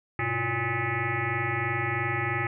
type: tone with frequency modulation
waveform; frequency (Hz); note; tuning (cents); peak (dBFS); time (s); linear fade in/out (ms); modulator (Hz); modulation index
sine; 1046.5; C6; 0; -25; 0.19-2.47; 2; 230; 5.3
effects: none